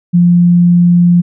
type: tone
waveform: sine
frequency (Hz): 174.6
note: F3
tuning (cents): 0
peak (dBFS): -4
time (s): 0.13-1.22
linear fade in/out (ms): 20
effects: none